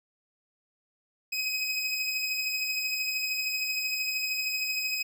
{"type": "beating tone pair", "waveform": "25% pulse", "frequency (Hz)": [2526, 2539], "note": ["D#7", "D#7"], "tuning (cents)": [26, 34], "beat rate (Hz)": 13, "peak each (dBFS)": [-25, -33], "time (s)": [1.32, 5.03], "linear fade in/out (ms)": 10, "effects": []}